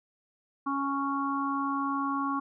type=harmonic tone; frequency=277.2 Hz; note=C#4; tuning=in tune; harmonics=1 / 3 / 4 / 5; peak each=-31 / -38 / -30 / -40 dBFS; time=0.66-2.4 s; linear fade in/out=10 ms; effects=none